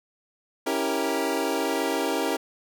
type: chord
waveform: 25% pulse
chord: C# diminished seventh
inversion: none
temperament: equal with one note detuned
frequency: 277.2 / 326.4 / 392 / 466.2 Hz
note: C#4 / E4 / G4 / Bb4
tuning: 0 / -17 / 0 / 0 cents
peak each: -26 dBFS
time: 0.66-2.37 s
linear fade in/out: 10 ms
effects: none